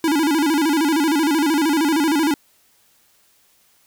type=tone with vibrato; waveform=square; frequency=305 Hz; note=D#4; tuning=34 cents flat; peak=-16 dBFS; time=0.04-2.34 s; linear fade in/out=2 ms; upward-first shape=square; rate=13 Hz; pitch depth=120 cents each way; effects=white hiss -58 dBFS RMS until 3.86 s